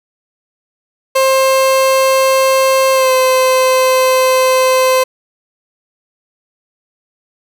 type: tone with pitch glide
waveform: 30% pulse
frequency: 530 to 517 Hz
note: C5 to C5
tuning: +22 to -21 cents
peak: -6 dBFS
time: 1.15-5.04 s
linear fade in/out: 10 ms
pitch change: -43 cents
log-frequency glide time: 2.93-3.12 s
effects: none